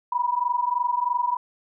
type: tone pair together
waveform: sine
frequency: 964.7 / 987.8 Hz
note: B5 / B5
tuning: -41 / 0 cents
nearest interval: unison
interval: 41 cents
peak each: -24 dBFS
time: 0.12-1.37 s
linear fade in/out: 5 ms
effects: none